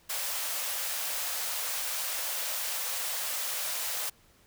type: high-pass noise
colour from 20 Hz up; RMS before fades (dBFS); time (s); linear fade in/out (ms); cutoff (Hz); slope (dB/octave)
white; -33; 0.09-4.1; 10; 480; 96
effects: pink hiss -62 dBFS RMS until 4.46 s